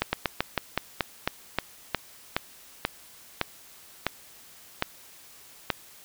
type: slowing click train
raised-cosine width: 0.3 ms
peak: -7 dBFS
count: 16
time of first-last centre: 0.02-5.703 s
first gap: 110 ms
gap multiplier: 1.16
effects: white hiss -51 dBFS RMS until 6.04 s